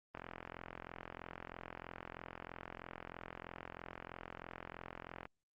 click train, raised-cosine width 0.5 ms, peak -30 dBFS, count 221, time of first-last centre 0.15-5.254 s, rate 43.1 Hz, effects Opus 24 kbps

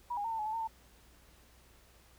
sine tone with pitch steps, 965 / 818 / 911 / 897 / 850 / 870 / 911 / 893 Hz, B5 / G#5 / A#5 / A5 / G#5 / A5 / A#5 / A5, -40 / -26 / -40 / +33 / +40 / -20 / -40 / +25 cents, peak -33 dBFS, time 0.1-0.676 s, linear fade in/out 10 ms, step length 72 ms, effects added 60 Hz sine -63 dBFS peak until 2.18 s + pink hiss -63 dBFS RMS until 2.18 s

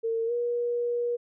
sine tone with pitch glide, 454.6 to 479.1 Hz, A#4 to A#4, -43 to +47 cents, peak -25 dBFS, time 0.03-1.17 s, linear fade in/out 20 ms, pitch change +90 cents, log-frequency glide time 0.26-0.32 s, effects none

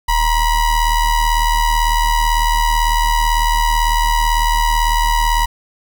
square ring-modulated tone, 492 Hz, B4, 7 cents flat, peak -10 dBFS, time 0.08-5.46 s, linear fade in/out 10 ms, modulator 453 Hz, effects 8-bit

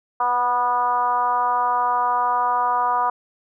sine tone with frequency modulation, 979 Hz, B5, 15 cents flat, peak -17 dBFS, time 0.2-3.1 s, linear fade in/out 5 ms, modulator 243 Hz, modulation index 1.1, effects none

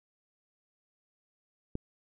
click, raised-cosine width 3 ms, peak -21 dBFS, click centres 1.754 s, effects none

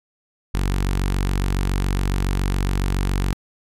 sawtooth tone with notch filter, 47.18 Hz, F#1, 34 cents sharp, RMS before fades -21 dBFS, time 0.54-3.33 s, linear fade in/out 0 ms, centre 580 Hz, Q 1.7, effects resampled to 32000 Hz

